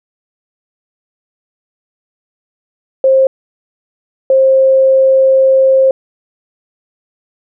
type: tone bursts at uneven times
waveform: sine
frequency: 531 Hz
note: C5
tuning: 25 cents sharp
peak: -5 dBFS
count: 2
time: 3.04-3.27 / 4.3-5.91 s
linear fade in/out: 2 ms
effects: none